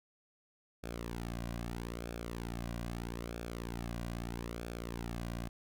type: tone with flanger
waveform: sawtooth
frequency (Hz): 58.27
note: A#1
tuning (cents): 0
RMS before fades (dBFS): -41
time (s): 0.83-5.49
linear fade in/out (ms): 10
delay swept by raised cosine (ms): 1 to 2.3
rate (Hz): 0.78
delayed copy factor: -0.65
effects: none